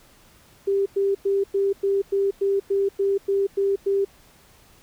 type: tone bursts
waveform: sine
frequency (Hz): 394.9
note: G4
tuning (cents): +13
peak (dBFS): -18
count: 12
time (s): 0.67-4.05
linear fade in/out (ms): 10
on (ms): 190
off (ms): 100
effects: pink hiss -54 dBFS RMS until 4.82 s